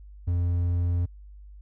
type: tone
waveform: triangle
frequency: 87.31 Hz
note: F2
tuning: in tune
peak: -20 dBFS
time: 0.27-1.06 s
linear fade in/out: 10 ms
effects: added 50 Hz sine -43 dBFS peak until 1.61 s